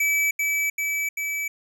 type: tone with echo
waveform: square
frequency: 2300 Hz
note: D7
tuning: 37 cents flat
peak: -20 dBFS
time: 0-0.31 s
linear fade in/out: 5 ms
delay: 390 ms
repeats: 3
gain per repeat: -2 dB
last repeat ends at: 1.48 s
effects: none